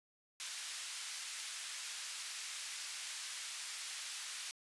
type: band-pass noise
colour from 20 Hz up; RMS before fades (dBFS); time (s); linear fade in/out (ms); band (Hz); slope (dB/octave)
white; -45; 0.4-4.51; 0; 1600 to 7900; 12
effects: resampled to 24000 Hz